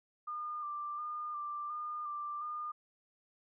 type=tone with vibrato; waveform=sine; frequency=1197 Hz; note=D6; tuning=33 cents sharp; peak=-37 dBFS; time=0.27-2.72 s; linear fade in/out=10 ms; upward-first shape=square; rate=1.4 Hz; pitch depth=24 cents each way; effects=none